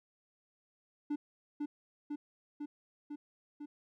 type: tone with echo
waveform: triangle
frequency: 293.9 Hz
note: D4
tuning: 1 cent sharp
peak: -30 dBFS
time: 1.1-1.16 s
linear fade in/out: 10 ms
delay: 500 ms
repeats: 5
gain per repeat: -2 dB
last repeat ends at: 3.66 s
effects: none